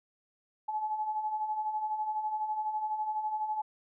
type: beating tone pair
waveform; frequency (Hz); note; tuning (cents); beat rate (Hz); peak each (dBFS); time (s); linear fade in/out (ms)
sine; 848 / 860; G#5 / A5; +36 / -40; 12; -39 / -31; 0.68-3.62; 10
effects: none